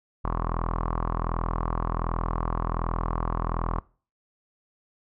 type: tone with low-pass filter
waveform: sawtooth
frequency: 41.33 Hz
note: E1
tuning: 5 cents sharp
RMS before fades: -28 dBFS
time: 0.24-3.8 s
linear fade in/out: 10 ms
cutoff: 1100 Hz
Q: 6.9
effects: noise-tail reverb RT60 0.4 s tail -23 dB re dry